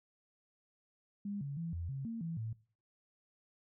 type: tone with pitch steps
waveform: sine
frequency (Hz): 202.5 / 140.9 / 166.7 / 85 / 135.8 / 228.4 / 165.4 / 111.6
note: G#3 / C#3 / E3 / F2 / C#3 / A#3 / E3 / A2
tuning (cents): -43 / +29 / +20 / -46 / -35 / -35 / +6 / +25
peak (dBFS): -37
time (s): 1.25-2.53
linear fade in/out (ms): 5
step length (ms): 160
effects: noise-tail reverb RT60 0.4 s tail -20 dB re dry